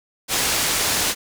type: low-pass noise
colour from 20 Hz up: white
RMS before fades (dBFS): -21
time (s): 0.28-1.15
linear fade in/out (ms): 50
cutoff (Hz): 9100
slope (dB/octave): 12
effects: none